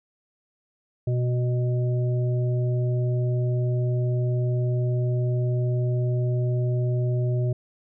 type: harmonic tone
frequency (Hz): 123.47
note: B2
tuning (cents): 0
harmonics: 1 / 3 / 5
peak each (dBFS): -21 / -32 / -35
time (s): 1.07-7.53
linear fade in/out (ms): 5
effects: none